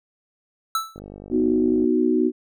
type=tone with exponential decay; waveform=square; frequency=1318.5 Hz; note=E6; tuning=in tune; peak=-18 dBFS; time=0.75-0.99 s; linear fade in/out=2 ms; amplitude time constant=51 ms
type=click train; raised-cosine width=2 ms; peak=-25 dBFS; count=45; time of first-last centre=0.96-1.842 s; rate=49.9 Hz
type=chord; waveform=sine; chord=B major; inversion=none; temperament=equal; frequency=246.9 / 311.1 / 370 Hz; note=B3 / D#4 / F#4; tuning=0 / 0 / 0 cents; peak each=-21 dBFS; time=1.3-2.32 s; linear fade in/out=50 ms
effects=none